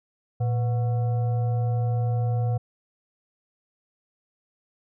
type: tone with frequency modulation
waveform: sine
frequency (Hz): 116.3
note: A#2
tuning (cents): -4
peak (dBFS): -21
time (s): 0.4-2.58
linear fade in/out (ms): 10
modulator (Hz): 613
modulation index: 0.38
effects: none